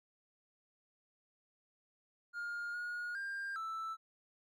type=tone with pitch steps; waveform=triangle; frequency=1415 / 1440 / 1598 / 1321 Hz; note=F6 / F#6 / G6 / E6; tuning=+22 / -47 / +33 / +3 cents; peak=-36 dBFS; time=2.33-3.97 s; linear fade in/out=50 ms; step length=410 ms; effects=tanh soft clip ceiling -32 dBFS